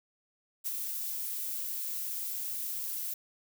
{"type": "noise with ADSR envelope", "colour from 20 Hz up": "violet", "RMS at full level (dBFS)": -32, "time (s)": [0.64, 3.14], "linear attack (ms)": 30, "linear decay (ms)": 27, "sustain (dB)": -4, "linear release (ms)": 6, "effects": []}